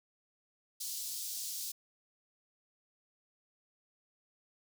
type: high-pass noise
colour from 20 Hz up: pink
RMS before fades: -40 dBFS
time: 0.8-1.72 s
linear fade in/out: 10 ms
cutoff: 4500 Hz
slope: 24 dB/octave
effects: none